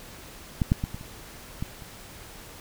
clicks, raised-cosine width 5 ms, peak -10 / -7 / -15 / -22 / -27 / -17 / -30 dBFS, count 7, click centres 0.618 / 0.719 / 0.839 / 0.945 / 1.011 / 1.625 / 1.822 s, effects pink hiss -45 dBFS RMS until 2.6 s

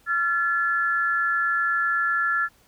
sine tone pair together, 1370 / 1722.1 Hz, F6 / A6, -34 / -38 cents, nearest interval major third, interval 396 cents, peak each -23 dBFS, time 0.06-2.49 s, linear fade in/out 50 ms, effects pink hiss -59 dBFS RMS until 2.67 s

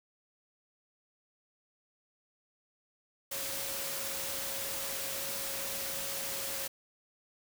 sine tone in noise, 548 Hz, C#5, 20 cents flat, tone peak -46 dBFS, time 3.31-6.68 s, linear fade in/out 10 ms, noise white, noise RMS -37 dBFS, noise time 3.31-6.68 s, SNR -12 dB, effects none

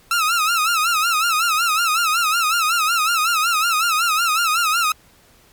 sawtooth tone with vibrato, 1318.5 Hz, E6, in tune, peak -12 dBFS, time 0.11-4.92 s, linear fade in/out 2 ms, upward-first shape sine, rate 5.4 Hz, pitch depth 120 cents each way, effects pink hiss -52 dBFS RMS until 5.52 s + MP3 96 kbps

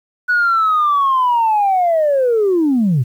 sine linear sweep, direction down, 1480 to 111.7 Hz, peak -10 dBFS, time 0.28-3.04 s, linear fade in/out 20 ms, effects tanh soft clip ceiling -8 dBFS + 8-bit

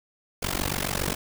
pink noise with amplitude modulation, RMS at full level -24 dBFS, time 0.42-1.15 s, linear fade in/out 10 ms, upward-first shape sine, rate 47.2 Hz, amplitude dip 100%, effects none

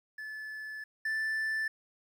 triangle tone pair in turn, 1733 / 1761.3 Hz, A6 / A6, -27 / +1 cents, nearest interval unison, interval 28 cents, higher second, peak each -37 / -28 dBFS, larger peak second, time 0.18-0.84 / 1.05-1.68 s, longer first, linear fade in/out 5 ms, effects 11-bit

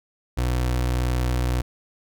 30% pulse tone, 61.74 Hz, B1, in tune, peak -18 dBFS, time 0.37-1.62 s, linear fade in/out 10 ms, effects none

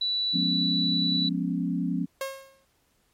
sine tone, 3951 Hz, B7, in tune, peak -24 dBFS, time 0.01-1.29 s, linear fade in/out 5 ms
sine chord, C# dominant seventh, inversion first, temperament equal with one note detuned, 176.34 / 207.7 / 246.9 / 277.2 Hz, E#3 / G#3 / B3 / C#4, +17 / 0 / 0 / 0 cents, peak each -28 / -34 / -31 / -30 dBFS, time 0.33-2.06 s, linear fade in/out 20 ms
sawtooth tone with exponential decay, 540 Hz, C#5, 45 cents flat, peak -23 dBFS, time 2.21-2.65 s, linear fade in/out 2 ms, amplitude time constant 94 ms
effects pink hiss -68 dBFS RMS until 3.13 s + MP3 64 kbps

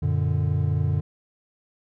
triangle chord, Gb augmented, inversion none, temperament equal, 92.5 / 116.54 / 146.83 Hz, Gb2 / Bb2 / D3, 0 / 0 / 0 cents, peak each -22 / -25 / -22 dBFS, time 0.02-1.01 s, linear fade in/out 10 ms, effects none

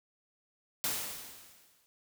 white noise with exponential decay, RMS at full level -31 dBFS, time 0.84-1.86 s, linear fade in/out 0 ms, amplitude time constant 220 ms, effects none

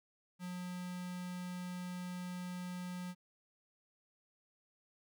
square tone with notch filter, 180 Hz, F#3, 47 cents flat, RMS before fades -43 dBFS, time 0.39-3.15 s, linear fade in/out 50 ms, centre 490 Hz, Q 1.9, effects none

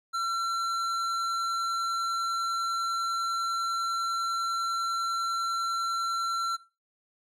triangle tone with tanh clipping, 1355 Hz, E6, 47 cents sharp, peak -29 dBFS, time 0.13-6.57 s, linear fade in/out 20 ms, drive 17 dB, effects noise-tail reverb RT60 0.3 s tail -18 dB re dry

